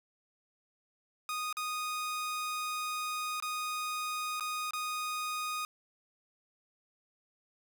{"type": "tone with dropouts", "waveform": "sawtooth", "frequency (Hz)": 1240, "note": "D#6", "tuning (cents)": -6, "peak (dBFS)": -30, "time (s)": [1.29, 5.65], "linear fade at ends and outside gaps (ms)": 1, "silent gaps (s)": [[1.527, 1.569], [3.401, 3.424], [4.398, 4.407], [4.708, 4.734]], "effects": []}